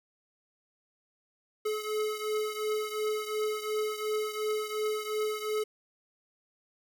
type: beating tone pair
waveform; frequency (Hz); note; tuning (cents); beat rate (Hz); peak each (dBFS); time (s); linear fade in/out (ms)
square; 427.1 / 429.9; G#4 / A4; +48 / -40; 2.8; -32 / -36; 1.65-5.64; 10
effects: none